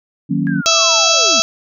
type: chord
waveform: sine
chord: D# minor seventh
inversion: none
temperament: equal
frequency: 155.56 / 185 / 233.1 / 277.2 Hz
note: D#3 / F#3 / A#3 / C#4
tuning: 0 / 0 / 0 / 0 cents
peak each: -20 / -19 / -21 / -19 dBFS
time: 0.29-0.62 s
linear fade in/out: 20 ms
type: linear sweep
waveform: sine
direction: down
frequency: 1661.2 to 200.9 Hz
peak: -24 dBFS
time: 0.47-1.4 s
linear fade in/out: 0 ms
type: harmonic tone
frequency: 659.3 Hz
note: E5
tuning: in tune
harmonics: 1 / 2 / 4 / 5 / 6 / 7 / 8 / 9 / 10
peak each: -19 / -19 / -19 / -19 / -19 / -19 / -19 / -19 / -19 dBFS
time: 0.66-1.42 s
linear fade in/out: 0 ms
effects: none